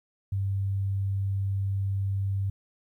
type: tone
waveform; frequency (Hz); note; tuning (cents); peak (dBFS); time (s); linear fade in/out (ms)
sine; 98; G2; 0; -25; 0.32-2.5; 5
effects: 11-bit